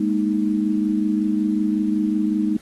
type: chord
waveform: sine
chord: Ab suspended second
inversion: none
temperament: equal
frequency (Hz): 207.7 / 233.1 / 311.1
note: Ab3 / Bb3 / Eb4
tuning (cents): 0 / 0 / 0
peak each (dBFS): -21 / -25 / -21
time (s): 0-2.57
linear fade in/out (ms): 5
effects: pink hiss -51 dBFS RMS until 2.61 s + AAC 32 kbps